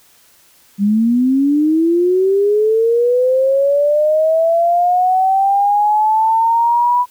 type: linear sweep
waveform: sine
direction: up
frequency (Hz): 196 to 987.8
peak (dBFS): -10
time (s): 0.78-7.06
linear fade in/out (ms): 50
effects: white hiss -50 dBFS RMS until 7.1 s